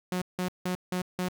sawtooth tone bursts, 181.8 Hz, F#3, 30 cents flat, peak -24 dBFS, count 5, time 0.12-1.285 s, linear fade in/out 2 ms, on 97 ms, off 170 ms, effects none

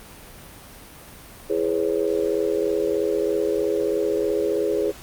sine chord, C# minor seventh, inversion first, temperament just, 332.6 / 415.8 / 498.9 / 554.4 Hz, E4 / G#4 / B4 / C#5, +16 / +2 / +17 / 0 cents, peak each -27 / -22 / -27 / -28 dBFS, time 1.49-4.92 s, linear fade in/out 20 ms, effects pink hiss -43 dBFS RMS until 5.02 s + Opus 32 kbps

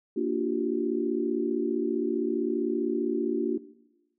sine chord, G minor seventh, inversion first, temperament equal with one note detuned, 233.1 / 293.7 / 349.2 / 384.6 Hz, Bb3 / D4 / F4 / G4, 0 / 0 / 0 / -33 cents, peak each -32 / -30 / -29 / -31 dBFS, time 0.16-3.58 s, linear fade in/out 10 ms, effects noise-tail reverb RT60 1.0 s tail -17 dB re dry

